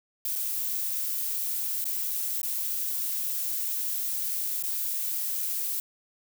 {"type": "noise with dropouts", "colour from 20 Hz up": "violet", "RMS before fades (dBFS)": -30, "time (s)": [0.25, 5.8], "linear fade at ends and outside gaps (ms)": 2, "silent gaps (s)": [[0.354, 0.358], [1.843, 1.853], [2.417, 2.431], [4.626, 4.636]], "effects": []}